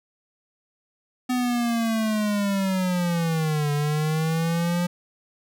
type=linear two-way sweep; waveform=square; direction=down then up; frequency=252.5 to 145.2 to 176.9 Hz; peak=-22 dBFS; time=1.29-4.87 s; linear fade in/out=10 ms; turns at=3.72 s; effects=none